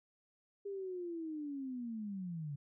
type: linear sweep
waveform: sine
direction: down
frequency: 405 to 138.2 Hz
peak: -39 dBFS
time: 0.65-2.56 s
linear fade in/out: 10 ms
effects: none